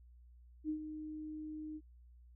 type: tone with ADSR envelope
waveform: sine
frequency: 308.1 Hz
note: D#4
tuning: 17 cents flat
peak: -33 dBFS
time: 0.64-1.81 s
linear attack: 53 ms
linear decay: 92 ms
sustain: -9 dB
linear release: 49 ms
effects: added 60 Hz sine -57 dBFS peak until 2.35 s